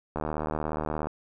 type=click train; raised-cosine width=1 ms; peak=-16 dBFS; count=71; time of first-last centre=0.16-1.07 s; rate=76.9 Hz; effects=none